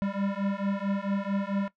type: beating tone pair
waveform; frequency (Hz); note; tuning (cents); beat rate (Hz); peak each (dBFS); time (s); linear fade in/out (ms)
square; 196 / 200.5; G3 / G3; 0 / +39; 4.5; -31; 0.02-1.68; 0
effects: noise-tail reverb RT60 0.1 s tail -17 dB re dry + low-pass 2000 Hz 12 dB/octave